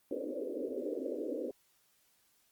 white band-pass noise, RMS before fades -38 dBFS, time 0.11-1.51 s, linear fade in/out 2 ms, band 250 to 570 Hz, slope 96 dB/octave, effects white hiss -71 dBFS RMS until 2.51 s + Opus 32 kbps

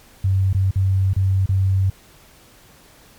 sine tone with dropouts, 95.7 Hz, G2, 41 cents flat, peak -14 dBFS, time 0.24-1.9 s, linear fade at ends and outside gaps 5 ms, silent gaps 0.53-0.546 / 0.71-0.757 / 1.134-1.163 / 1.46-1.49 s, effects pink hiss -49 dBFS RMS until 3.18 s + MP3 96 kbps

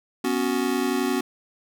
square chord, B suspended second, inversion none, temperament just, 246.9 / 277.8 / 370.4 Hz, B3 / C#4 / F#4, 0 / +4 / +2 cents, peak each -27 dBFS, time 0.24-1.21 s, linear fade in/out 5 ms, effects none

